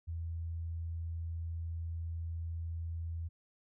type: tone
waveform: sine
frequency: 83 Hz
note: E2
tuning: 12 cents sharp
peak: -36 dBFS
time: 0.07-3.29 s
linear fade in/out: 20 ms
effects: none

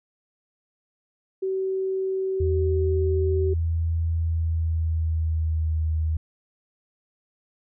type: tone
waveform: sine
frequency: 381.1 Hz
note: G4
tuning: 49 cents flat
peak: -23 dBFS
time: 1.42-3.54 s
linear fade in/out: 10 ms
type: tone with pitch glide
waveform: sine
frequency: 82.41 to 79.14 Hz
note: E2 to D#2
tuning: 0 to +30 cents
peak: -21 dBFS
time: 2.4-6.17 s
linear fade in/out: 5 ms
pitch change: -70 cents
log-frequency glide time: 4.14-5.76 s
effects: none

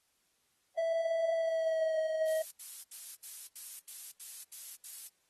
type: tone with pitch glide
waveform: triangle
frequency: 659.3 to 634.6 Hz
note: E5 to D#5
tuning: 0 to +34 cents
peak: -27 dBFS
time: 0.77-2.42 s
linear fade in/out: 10 ms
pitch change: -66 cents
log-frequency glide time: 1.33-1.99 s
type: noise bursts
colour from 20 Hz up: violet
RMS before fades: -42 dBFS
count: 9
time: 2.27-5.078 s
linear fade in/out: 5 ms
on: 240 ms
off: 81 ms
effects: white hiss -75 dBFS RMS until 5.29 s + AAC 32 kbps

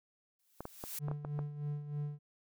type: noise with exponential growth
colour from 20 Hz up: blue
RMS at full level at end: -39 dBFS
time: 0.39-0.99 s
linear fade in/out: 5 ms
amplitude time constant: 130 ms
type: clicks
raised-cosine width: 1 ms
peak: -27 dBFS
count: 7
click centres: 0.606 / 0.654 / 0.839 / 1.084 / 1.114 / 1.249 / 1.391 s
type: tone with tremolo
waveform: triangle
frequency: 146.83 Hz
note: D3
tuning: in tune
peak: -32 dBFS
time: 0.99-2.19 s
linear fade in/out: 50 ms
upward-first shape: sine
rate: 3.2 Hz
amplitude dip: 65%
effects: none

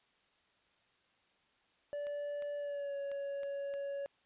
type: tone with pitch glide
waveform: triangle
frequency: 580 to 560.2 Hz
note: D5 to C#5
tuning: -22 to +18 cents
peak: -35 dBFS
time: 1.93-4.06 s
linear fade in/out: 0 ms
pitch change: -60 cents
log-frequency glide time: 2.57-2.97 s
type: clicks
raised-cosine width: 0.3 ms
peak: -38 dBFS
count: 5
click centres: 2.069 / 2.423 / 3.116 / 3.433 / 3.739 s
effects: white hiss -72 dBFS RMS until 4.25 s + resampled to 8000 Hz

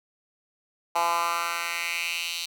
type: tone with high-pass filter sweep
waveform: 10% pulse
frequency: 170 Hz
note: F3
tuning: 46 cents flat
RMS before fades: -28 dBFS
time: 0.95-2.46 s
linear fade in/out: 10 ms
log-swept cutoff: 860 to 3600 Hz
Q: 2.9
effects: none

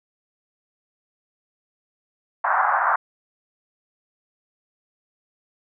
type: band-pass noise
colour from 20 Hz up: pink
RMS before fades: -20 dBFS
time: 2.44-2.96 s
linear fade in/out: 5 ms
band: 730 to 1600 Hz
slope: 48 dB/octave
effects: none

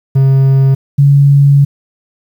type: tone pair in turn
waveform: triangle / sine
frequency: 134.9 / 141.05 Hz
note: C#3 / C#3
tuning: -47 / +30 cents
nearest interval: minor second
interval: 77 cents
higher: second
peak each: -3 dBFS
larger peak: neither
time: 0.15-0.75 / 0.98-1.65 s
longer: second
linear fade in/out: 10 ms
effects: 7-bit

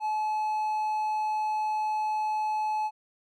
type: tone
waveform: triangle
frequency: 858 Hz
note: A5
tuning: 44 cents flat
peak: -24 dBFS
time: 0-2.91 s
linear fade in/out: 50 ms
effects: none

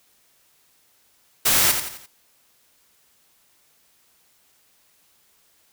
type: noise with echo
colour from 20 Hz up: white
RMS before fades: -18 dBFS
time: 1.45-1.72 s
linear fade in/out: 10 ms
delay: 86 ms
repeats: 4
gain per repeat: -7 dB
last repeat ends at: 2.064 s
effects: white hiss -61 dBFS RMS until 5.72 s

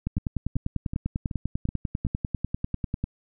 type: two click trains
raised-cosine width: 5 ms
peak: -14 / -18 dBFS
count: 31 / 6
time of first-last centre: 0.07-3.04 / 0.18-2.067 s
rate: 10.1 / 2.65 Hz
effects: none

